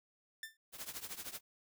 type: tone with exponential decay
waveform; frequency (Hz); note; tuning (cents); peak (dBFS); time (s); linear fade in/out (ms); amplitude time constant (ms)
sawtooth; 1781; A6; +21; -36; 0.43-0.57; 2; 30
type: noise with tremolo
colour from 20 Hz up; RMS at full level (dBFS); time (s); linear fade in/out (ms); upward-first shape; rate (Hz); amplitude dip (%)
white; -42; 0.72-1.41; 50; triangle; 13; 90
effects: none